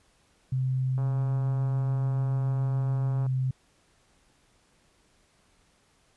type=tone; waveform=sine; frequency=130 Hz; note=C3; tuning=11 cents flat; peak=-24 dBFS; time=0.52-3.51 s; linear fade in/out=5 ms
type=click train; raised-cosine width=1 ms; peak=-29 dBFS; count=314; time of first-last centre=0.98-3.265 s; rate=137 Hz
effects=pink hiss -65 dBFS RMS until 6.16 s + resampled to 24000 Hz